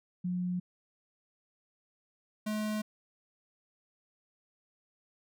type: tone pair in turn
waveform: sine / square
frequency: 179.6 / 213.6 Hz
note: F3 / G#3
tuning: +49 / +49 cents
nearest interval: minor third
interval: 300 cents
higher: second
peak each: -30 / -32 dBFS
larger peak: first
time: 0.24-0.6 / 2.46-2.82 s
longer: neither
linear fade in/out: 10 ms
effects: none